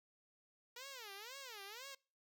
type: tone with vibrato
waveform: 5% pulse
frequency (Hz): 466.2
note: A#4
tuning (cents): 0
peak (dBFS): -38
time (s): 0.76-1.95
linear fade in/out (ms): 5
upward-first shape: sine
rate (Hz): 2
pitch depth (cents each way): 300
effects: noise-tail reverb RT60 0.4 s tail -26 dB re dry